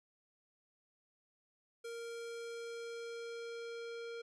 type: tone with low-pass filter sweep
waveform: square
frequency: 465.3 Hz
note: A#4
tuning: 3 cents flat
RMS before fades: -45 dBFS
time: 1.84-4.22 s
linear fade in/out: 10 ms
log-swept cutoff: 9600 to 4200 Hz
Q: 0.98
effects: none